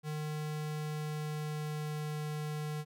square tone with pitch glide, 152.3 to 151.34 Hz, D#3 to D#3, -37 to -48 cents, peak -36 dBFS, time 0.03-2.85 s, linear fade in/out 50 ms, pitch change -11 cents, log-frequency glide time 0.76-2.21 s, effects none

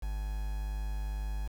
triangle tone with quantisation, 51.1 Hz, G#1, 27 cents flat, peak -30 dBFS, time 0.02-1.48 s, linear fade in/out 10 ms, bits 8, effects none

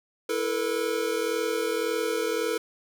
square chord, E suspended fourth, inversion none, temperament equal with one note detuned, 329.6 / 440 / 481.8 Hz, E4 / A4 / B4, 0 / 0 / -43 cents, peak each -34 / -29 / -30 dBFS, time 0.29-2.58 s, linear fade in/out 5 ms, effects none

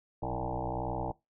sine tone with frequency modulation, 458.3 Hz, A#4, 29 cents flat, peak -31 dBFS, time 0.22-1.12 s, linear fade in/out 10 ms, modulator 61.7 Hz, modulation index 7.1, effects noise-tail reverb RT60 0.2 s tail -20 dB re dry

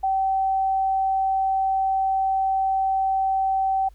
sine tone, 770 Hz, G5, 31 cents flat, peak -19 dBFS, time 0.03-3.89 s, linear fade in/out 10 ms, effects added 50 Hz sine -45 dBFS peak until 3.94 s + pink hiss -64 dBFS RMS until 3.94 s

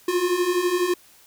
square beating tone pair, 348 / 360 Hz, F4 / F#4, -6 / -47 cents, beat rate 12 Hz, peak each -26 / -22 dBFS, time 0.08-0.94 s, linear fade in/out 5 ms, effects white hiss -53 dBFS RMS until 1.26 s

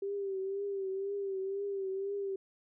sine tone with vibrato, 392 Hz, G4, in tune, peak -33 dBFS, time 0.02-2.36 s, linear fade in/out 5 ms, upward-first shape triangle, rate 2 Hz, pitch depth 59 cents each way, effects none

